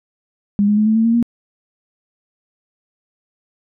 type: tone with pitch steps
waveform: sine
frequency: 203.1 / 208.2 / 213.4 / 218.8 / 224.3 / 230 / 235.7 Hz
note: G#3 / G#3 / G#3 / A3 / A3 / A#3 / A#3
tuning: -38 / +5 / +47 / -9 / +34 / -23 / +19 cents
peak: -11 dBFS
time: 0.59-1.227 s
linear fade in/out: 0 ms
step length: 91 ms
effects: none